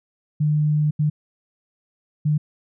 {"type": "tone bursts at uneven times", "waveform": "sine", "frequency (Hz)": 150.7, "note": "D3", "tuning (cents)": 45, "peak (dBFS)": -16, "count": 3, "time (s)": [[0.4, 0.91], [0.99, 1.1], [2.25, 2.38]], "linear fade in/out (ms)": 10, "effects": []}